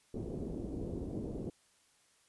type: low-pass noise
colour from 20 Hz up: white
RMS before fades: -40 dBFS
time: 0.14-1.5 s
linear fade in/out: 5 ms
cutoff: 410 Hz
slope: 24 dB/octave
effects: white hiss -69 dBFS RMS until 2.28 s + resampled to 24000 Hz